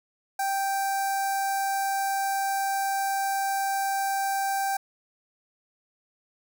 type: tone with notch filter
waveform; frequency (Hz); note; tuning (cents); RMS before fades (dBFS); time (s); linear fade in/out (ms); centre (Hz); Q
sawtooth; 784; G5; 0; -27; 0.39-4.77; 5; 3100; 0.6
effects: none